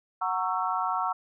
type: chord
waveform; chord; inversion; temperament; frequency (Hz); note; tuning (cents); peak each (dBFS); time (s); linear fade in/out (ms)
sine; F# dominant seventh; none; just; 740 / 925 / 1110 / 1332; F#5 / A#5 / C#6 / E6; 0 / -14 / +2 / +18; -31; 0.21-1.13; 10
effects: none